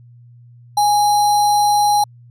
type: tone with sample-and-hold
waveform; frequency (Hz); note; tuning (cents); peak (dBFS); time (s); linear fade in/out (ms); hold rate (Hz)
sine; 828; G#5; -5; -11; 0.77-2.04; 5; 4900
effects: added 120 Hz sine -41 dBFS peak until 2.3 s + resampled to 32000 Hz